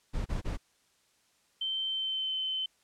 brown noise bursts, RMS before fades -32 dBFS, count 3, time 0.13-0.574 s, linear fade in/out 20 ms, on 130 ms, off 27 ms
sine tone with pitch glide, 3107 to 3066 Hz, G7 to G7, -16 to -39 cents, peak -30 dBFS, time 1.61-2.66 s, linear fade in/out 5 ms, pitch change -23 cents, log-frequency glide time 1.86-2.35 s
effects white hiss -69 dBFS RMS until 2.83 s + low-pass 9000 Hz 12 dB/octave

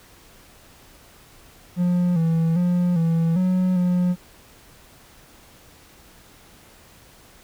triangle tone with pitch steps, 177.4 / 163.9 / 177.2 / 165 / 183.9 / 179 Hz, F3 / E3 / F3 / E3 / F#3 / F3, +27 / -10 / +25 / +2 / -10 / +43 cents, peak -15 dBFS, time 1.76-4.16 s, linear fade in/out 50 ms, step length 400 ms, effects pink hiss -50 dBFS RMS until 7.43 s

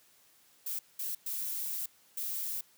violet noise bursts at uneven times, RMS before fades -36 dBFS, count 4, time 0.66-0.79 / 0.99-1.15 / 1.26-1.86 / 2.17-2.61 s, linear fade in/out 5 ms, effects white hiss -64 dBFS RMS until 2.77 s + high-pass 80 Hz 12 dB/octave

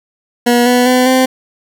20% pulse tone with pitch steps, 240.9 / 246.7 / 252.6 / 258.6 Hz, B3 / B3 / B3 / C4, -43 / -2 / +39 / -20 cents, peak -3 dBFS, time 0.46-1.26 s, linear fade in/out 10 ms, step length 200 ms, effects none

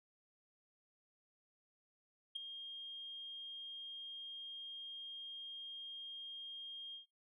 sine tone with ADSR envelope, 3225 Hz, G7, 48 cents sharp, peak -34 dBFS, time 2.35-7.06 s, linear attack 12 ms, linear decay 8 ms, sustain -11 dB, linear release 120 ms, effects noise-tail reverb RT60 0.2 s tail -23 dB re dry + tanh soft clip ceiling -36 dBFS

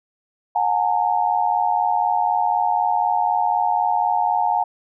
sine tone cluster, 725 / 829 / 909 Hz, F#5 / G#5 / A#5, -35 / -3 / -44 cents, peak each -21 dBFS, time 0.55-4.64 s, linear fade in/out 10 ms, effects none

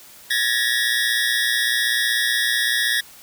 25% pulse tone cluster, 1668 / 1784 / 1905 Hz, G#6 / A6 / A#6, +7 / +23 / +37 cents, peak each -19 dBFS, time 0.3-3.01 s, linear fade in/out 10 ms, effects white hiss -45 dBFS RMS until 3.22 s

